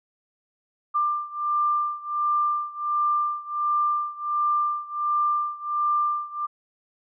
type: beating tone pair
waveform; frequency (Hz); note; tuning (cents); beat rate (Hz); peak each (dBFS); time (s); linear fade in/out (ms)
sine; 1189 / 1190.4; D6 / D6; +21 / +23; 1.4; -24 / -26; 0.94-6.47; 20
effects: none